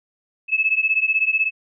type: beating tone pair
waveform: sine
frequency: 2594 / 2610 Hz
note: E7 / E7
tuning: -28 / -18 cents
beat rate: 16 Hz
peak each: -19 / -20 dBFS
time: 0.48-1.51 s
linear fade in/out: 50 ms
effects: none